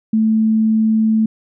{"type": "tone", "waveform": "sine", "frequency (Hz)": 219.8, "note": "A3", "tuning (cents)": -2, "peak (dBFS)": -11, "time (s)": [0.13, 1.26], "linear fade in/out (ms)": 5, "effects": []}